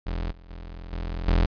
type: tone with level steps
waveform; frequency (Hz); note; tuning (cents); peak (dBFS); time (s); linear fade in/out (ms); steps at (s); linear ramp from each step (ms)
35% pulse; 42.49; F1; -47; -25 / -44 / -35 / -27 / -16; 0.06-1.46; 10; 0.31 / 0.49 / 0.92 / 1.27; 10
effects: resampled to 11025 Hz